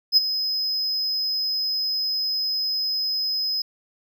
triangle tone with ADSR envelope, 5070 Hz, D#8, 32 cents sharp, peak -9 dBFS, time 0.12-3.62 s, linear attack 50 ms, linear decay 20 ms, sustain -12 dB, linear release 4 ms, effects none

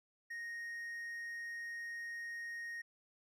triangle tone, 1864.7 Hz, A#6, in tune, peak -40 dBFS, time 0.3-2.82 s, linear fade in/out 10 ms, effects none

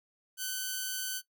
5% pulse tone pair together, 1508 / 3188 Hz, F#6 / G7, +32 / +28 cents, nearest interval octave + minor second, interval 1296 cents, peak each -23 / -31 dBFS, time 0.37-1.22 s, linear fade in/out 50 ms, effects noise-tail reverb RT60 0.1 s tail -17 dB re dry

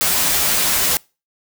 white noise with comb filter, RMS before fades -17 dBFS, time 0.01-0.97 s, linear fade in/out 0 ms, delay 9 ms, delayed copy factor -0.85, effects noise-tail reverb RT60 0.3 s tail -25 dB re dry

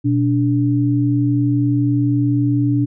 sine tone pair together, 122 / 290.2 Hz, B2 / D4, -21 / -21 cents, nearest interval octave + minor third, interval 1500 cents, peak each -16 dBFS, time 0.04-2.86 s, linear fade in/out 20 ms, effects none

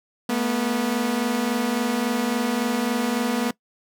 sawtooth tone pair together, 219.5 / 243.1 Hz, A3 / B3, -4 / -27 cents, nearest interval major second, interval 177 cents, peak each -22 / -19 dBFS, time 0.29-3.51 s, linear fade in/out 5 ms, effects noise-tail reverb RT60 0.1 s tail -21 dB re dry

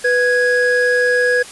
triangle tone pair together, 493.9 / 1661.3 Hz, B4 / G#6, 0 / 0 cents, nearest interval octave + major sixth, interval 2100 cents, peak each -13 dBFS, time 0.04-1.43 s, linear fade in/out 10 ms, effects white hiss -35 dBFS RMS until 1.51 s + resampled to 24000 Hz

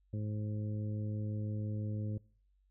harmonic tone, 105.9 Hz, G#2, 34 cents sharp, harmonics 1 / 2 / 3 / 4 / 5, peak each -35 / -42 / -48 / -53 / -52 dBFS, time 0.13-2.18 s, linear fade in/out 5 ms, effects noise-tail reverb RT60 0.5 s tail -24 dB re dry + added 48 Hz sine -68 dBFS peak until 2.7 s

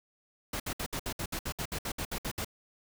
pink noise bursts, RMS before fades -35 dBFS, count 15, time 0.53-2.447 s, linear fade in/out 5 ms, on 69 ms, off 63 ms, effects none

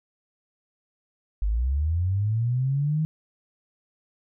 sine linear sweep, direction up, 47.69 to 159 Hz, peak -21 dBFS, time 1.42-3.05 s, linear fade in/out 0 ms, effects none

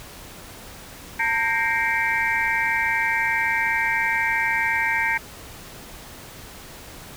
sine tone cluster, 905 / 1590 / 1866 / 2113 / 2315 Hz, A5 / G6 / A#6 / C7 / D7, +48 / +24 / +1 / +16 / -25 cents, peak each -26 dBFS, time 1.19-5.18 s, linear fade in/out 10 ms, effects pink hiss -41 dBFS RMS until 7.16 s

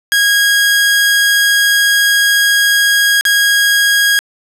sawtooth tone with dropouts, 1641 Hz, G#6, 21 cents flat, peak -5 dBFS, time 0.12-4.19 s, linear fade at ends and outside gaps 0 ms, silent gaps 3.21-3.252 s, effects resampled to 32000 Hz + 7-bit

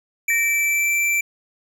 square tone with pitch glide, 2323 to 2341 Hz, D7 to D7, -20 to -6 cents, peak -18 dBFS, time 0.28-1.21 s, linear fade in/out 5 ms, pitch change +14 cents, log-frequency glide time 0.65-0.96 s
sine tone with exponential decay, 1852 Hz, A#6, 12 cents flat, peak -21 dBFS, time 0.3-0.99 s, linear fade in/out 2 ms, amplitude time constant 150 ms
effects none

